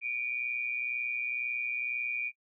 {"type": "tone pair together", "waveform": "sine", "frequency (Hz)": [2316, 2438], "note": ["D7", "D#7"], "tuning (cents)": [-25, -36], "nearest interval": "minor second", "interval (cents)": 89, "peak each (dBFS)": [-35, -32], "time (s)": [0.01, 2.32], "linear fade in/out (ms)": 50, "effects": ["noise-tail reverb RT60 0.1 s tail -22 dB re dry"]}